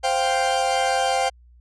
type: chord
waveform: 40% pulse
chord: C suspended fourth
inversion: none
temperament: equal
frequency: 523.3 / 698.5 / 784 Hz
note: C5 / F5 / G5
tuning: 0 / 0 / 0 cents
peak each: -24 / -24 / -21 dBFS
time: 0.03-1.3 s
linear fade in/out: 20 ms
effects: added 60 Hz sine -48 dBFS peak until 1.6 s + resampled to 22050 Hz